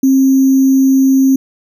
sine tone with sample-and-hold, 267.3 Hz, C4, 37 cents sharp, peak -6 dBFS, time 0.03-1.36 s, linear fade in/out 5 ms, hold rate 6300 Hz, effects none

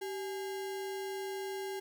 sine tone with sample-and-hold, 386.5 Hz, G4, 24 cents flat, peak -36 dBFS, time 0.01-1.8 s, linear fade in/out 10 ms, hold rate 1225 Hz, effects none

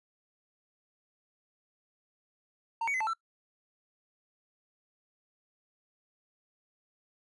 triangle tone with pitch steps, 914 / 2245 / 2039 / 876 / 1340 Hz, A#5 / C#7 / C7 / A5 / E6, -34 / +21 / -45 / -8 / +28 cents, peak -27 dBFS, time 2.81-3.135 s, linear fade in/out 5 ms, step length 65 ms, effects noise-tail reverb RT60 0.1 s tail -21 dB re dry + resampled to 24000 Hz

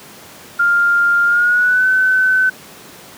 sine tone with pitch glide, 1400 to 1517.9 Hz, F6 to F#6, +4 to +44 cents, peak -10 dBFS, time 0.59-2.5 s, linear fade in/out 10 ms, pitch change +140 cents, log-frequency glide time 1.26-1.87 s, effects pink hiss -38 dBFS RMS until 3.17 s + high-pass 150 Hz 12 dB/octave

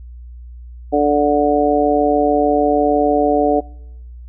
harmonic tone, 146.5 Hz, D3, 4 cents flat, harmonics 2 / 3 / 4 / 5, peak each -17 / -17 / -17 / -17 dBFS, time 0.92-3.61 s, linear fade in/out 20 ms, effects noise-tail reverb RT60 0.9 s tail -25 dB re dry + added 60 Hz sine -32 dBFS peak until 4.28 s

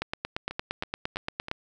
two click trains, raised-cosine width 0.3 ms, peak -13 / -20 dBFS, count 14 / 4, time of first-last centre 0.02-1.514 / 0.51-1.484 s, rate 8.7 / 3.08 Hz, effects none

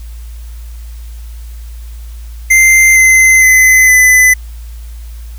square tone with pitch steps, 2085 / 2060 / 2035 / 2010 Hz, C7 / C7 / C7 / B6, -7 / -28 / -49 / +30 cents, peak -4 dBFS, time 2.5-4.34 s, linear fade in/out 10 ms, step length 460 ms, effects added 57 Hz sine -24 dBFS peak until 5.38 s + white hiss -43 dBFS RMS until 5.38 s

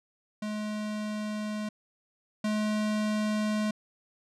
square tone pair in turn, 212.1 / 212.9 Hz, G#3 / G#3, +37 / +43 cents, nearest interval unison, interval 6 cents, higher second, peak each -32 / -27 dBFS, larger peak second, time 0.42-1.69 / 2.44-3.71 s, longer neither, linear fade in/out 5 ms, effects low-pass 8000 Hz 12 dB/octave

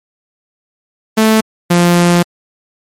sawtooth tone pair in turn, 219.4 / 174.14 Hz, A3 / F3, -5 / -5 cents, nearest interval major third, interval 400 cents, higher first, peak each -3 dBFS, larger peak neither, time 1.17-1.41 / 1.7-2.23 s, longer second, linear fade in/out 10 ms, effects MP3 64 kbps

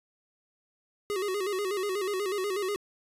square tone with vibrato, 392 Hz, G4, in tune, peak -29 dBFS, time 1.1-2.76 s, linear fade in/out 0 ms, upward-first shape square, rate 8.2 Hz, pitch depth 88 cents each way, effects resampled to 32000 Hz + 11-bit

